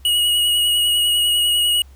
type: tone with vibrato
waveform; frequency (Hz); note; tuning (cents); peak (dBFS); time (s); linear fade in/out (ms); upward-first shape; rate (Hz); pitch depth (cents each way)
square; 2900; F#7; -35; -15; 0.05-1.82; 2; triangle; 10; 22
effects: added 67 Hz sine -41 dBFS peak until 1.95 s + pink hiss -55 dBFS RMS until 1.95 s